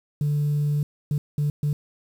sine tone bursts at uneven times, 146.83 Hz, D3, in tune, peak -18 dBFS, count 4, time 0.21-0.83 / 1.11-1.18 / 1.38-1.5 / 1.63-1.73 s, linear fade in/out 2 ms, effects tanh soft clip ceiling -18 dBFS + 8-bit

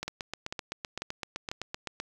two click trains, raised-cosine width 0.2 ms, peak -17 / -17 dBFS, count 16 / 4, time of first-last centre 0.08-2.001 / 0.03-1.515 s, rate 7.81 / 2.02 Hz, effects 8-bit

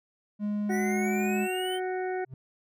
triangle tone, 207.7 Hz, G#3, in tune, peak -25 dBFS, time 0.39-1.48 s, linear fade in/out 50 ms
harmonic tone, 370 Hz, F#4, in tune, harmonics 1 / 2 / 4 / 5 / 6, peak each -30 / -34 / -41 / -44 / -47 dBFS, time 0.69-2.25 s, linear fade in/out 10 ms
square exponential sweep, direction up, 1899 to 3134 Hz, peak -35 dBFS, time 0.69-1.8 s, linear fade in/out 50 ms
triangle tone with exponential growth, 130.7 Hz, C3, 1 cent flat, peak -32 dBFS, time 2.25-2.34 s, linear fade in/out 2 ms, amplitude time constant 18 ms
effects none

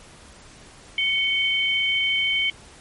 sine tone pair together, 2227 / 3093 Hz, C#7 / G7, +7 / -24 cents, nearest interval tritone, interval 569 cents, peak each -22 dBFS, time 0.98-2.5 s, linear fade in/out 2 ms, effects pink hiss -47 dBFS RMS until 2.8 s + MP3 48 kbps

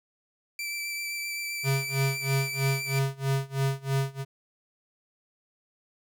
sawtooth tone with vibrato, 2332 Hz, D7, 13 cents flat, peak -28 dBFS, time 0.59-2.99 s, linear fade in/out 2 ms, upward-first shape triangle, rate 7.7 Hz, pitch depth 15 cents each way
square tone with tremolo, 136 Hz, C#3, 33 cents flat, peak -23 dBFS, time 1.63-4.25 s, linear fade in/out 50 ms, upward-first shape sine, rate 3.1 Hz, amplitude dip 95%
effects none

